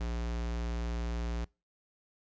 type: tone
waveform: square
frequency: 58.27 Hz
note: A#1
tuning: in tune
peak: -33 dBFS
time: 0-1.45 s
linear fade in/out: 10 ms
effects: noise-tail reverb RT60 0.3 s tail -26 dB re dry + resampled to 16000 Hz